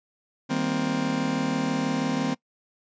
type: chord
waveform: 40% pulse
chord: C minor seventh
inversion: first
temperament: just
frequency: 156.98 / 196.22 / 235.5 / 261.6 Hz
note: Eb3 / G3 / Bb3 / C4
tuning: +16 / +2 / +18 / 0 cents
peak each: -31 / -32 / -29 / -26 dBFS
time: 0.49-2.35 s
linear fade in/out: 20 ms
effects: noise-tail reverb RT60 0.1 s tail -22 dB re dry + resampled to 16000 Hz